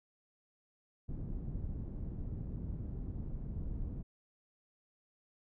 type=low-pass noise; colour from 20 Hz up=pink; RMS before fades=-40 dBFS; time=1.08-4.03 s; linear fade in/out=20 ms; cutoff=190 Hz; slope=12 dB/octave; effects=none